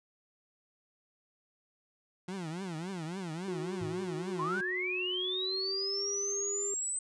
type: tone with vibrato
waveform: 30% pulse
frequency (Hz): 174.61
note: F3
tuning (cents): 0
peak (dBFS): -34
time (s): 2.28-4.61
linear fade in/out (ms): 5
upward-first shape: triangle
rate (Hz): 3.6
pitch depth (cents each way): 240
type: tone with pitch glide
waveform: triangle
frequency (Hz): 366.1 to 401.5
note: F#4 to G4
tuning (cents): -18 to +41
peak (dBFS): -35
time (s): 3.48-6.74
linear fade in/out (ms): 2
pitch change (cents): +159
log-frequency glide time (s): 5.19-6.07
type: tone with exponential decay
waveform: sine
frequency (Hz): 110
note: A2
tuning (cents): 0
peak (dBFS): -36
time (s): 3.81-4.24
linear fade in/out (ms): 5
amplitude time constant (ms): 92
type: linear sweep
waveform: sine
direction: up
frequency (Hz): 987.8 to 8170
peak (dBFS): -32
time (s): 4.39-6.99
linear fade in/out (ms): 5
effects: resampled to 22050 Hz